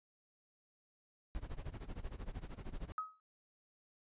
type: noise with tremolo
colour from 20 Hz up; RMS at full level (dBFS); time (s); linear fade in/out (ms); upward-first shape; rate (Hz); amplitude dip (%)
brown; -41; 1.35-2.92; 0; sine; 13; 90
type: tone with exponential decay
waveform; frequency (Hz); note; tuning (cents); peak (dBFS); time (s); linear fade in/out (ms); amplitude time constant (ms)
sine; 1269; D#6; +34; -33; 2.98-3.2; 1; 46
effects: resampled to 8000 Hz